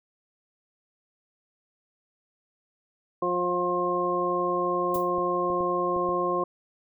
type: harmonic tone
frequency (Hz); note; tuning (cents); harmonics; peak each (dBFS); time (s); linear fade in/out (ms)
177.7; F3; +30; 1 / 2 / 3 / 4 / 6; -37 / -28 / -30 / -34 / -27; 3.22-6.44; 5
type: noise with exponential decay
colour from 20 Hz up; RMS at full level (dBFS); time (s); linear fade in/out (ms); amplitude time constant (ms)
violet; -33; 4.94-5.11; 5; 35
type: clicks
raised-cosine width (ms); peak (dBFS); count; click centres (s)
2; -26; 6; 4.959 / 5.183 / 5.502 / 5.607 / 5.964 / 6.09
effects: none